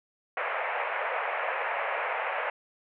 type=band-pass noise; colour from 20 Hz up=pink; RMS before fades=-31 dBFS; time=0.37-2.5 s; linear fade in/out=2 ms; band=510 to 2500 Hz; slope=48 dB/octave; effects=none